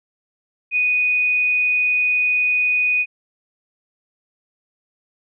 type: tone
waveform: sine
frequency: 2482 Hz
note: D#7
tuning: 5 cents flat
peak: -15 dBFS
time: 0.71-3.06 s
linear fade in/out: 50 ms
effects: none